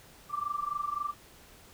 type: tone with amplitude modulation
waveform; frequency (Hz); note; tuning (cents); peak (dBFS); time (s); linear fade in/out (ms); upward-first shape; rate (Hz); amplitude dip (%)
sine; 1174.7; D6; 0; -27; 0.29-1.14; 50; sine; 23.8; 85
effects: pink hiss -55 dBFS RMS until 1.73 s